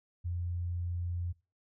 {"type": "tone", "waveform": "sine", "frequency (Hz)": 87.31, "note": "F2", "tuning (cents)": 0, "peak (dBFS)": -32, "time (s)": [0.24, 1.33], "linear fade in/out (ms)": 20, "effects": ["noise-tail reverb RT60 0.3 s tail -21 dB re dry"]}